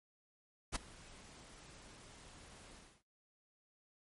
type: noise with ADSR envelope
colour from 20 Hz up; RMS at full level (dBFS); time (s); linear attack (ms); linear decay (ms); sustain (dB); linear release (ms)
pink; -35; 0.72-3.03; 37; 11; -22; 280
effects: noise-tail reverb RT60 0.3 s tail -25 dB re dry + MP3 48 kbps